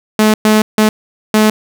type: tone bursts at uneven times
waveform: sawtooth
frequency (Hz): 215.1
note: A3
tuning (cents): -39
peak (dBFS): -3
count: 4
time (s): 0.19-0.34 / 0.45-0.62 / 0.78-0.89 / 1.34-1.5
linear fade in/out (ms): 2
effects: none